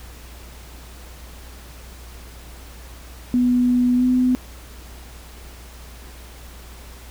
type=tone with pitch glide; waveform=sine; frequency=246.9 to 252.2 Hz; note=B3 to B3; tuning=0 to +36 cents; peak=-14 dBFS; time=3.34-4.35 s; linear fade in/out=0 ms; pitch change=+36 cents; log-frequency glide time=3.96-4.04 s; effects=added 60 Hz sine -39 dBFS peak until 7.1 s + pink hiss -44 dBFS RMS until 7.1 s